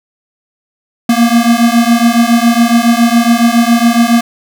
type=beating tone pair; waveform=square; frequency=231.2 / 238.4 Hz; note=A#3 / A#3; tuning=-14 / +39 cents; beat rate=7.2 Hz; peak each=-10 dBFS; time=1.09-4.21 s; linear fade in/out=5 ms; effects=none